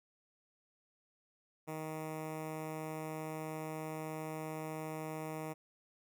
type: tone with notch filter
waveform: 10% pulse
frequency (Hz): 156.9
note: D#3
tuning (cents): +15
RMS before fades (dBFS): -42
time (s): 1.67-5.54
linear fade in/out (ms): 20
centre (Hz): 4200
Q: 0.82
effects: none